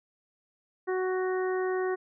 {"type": "harmonic tone", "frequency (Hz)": 371.5, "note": "F#4", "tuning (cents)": 7, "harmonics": [1, 2, 3, 4, 5], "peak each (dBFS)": [-27, -37, -39, -41, -40], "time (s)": [0.87, 1.96], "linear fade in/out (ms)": 20, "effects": []}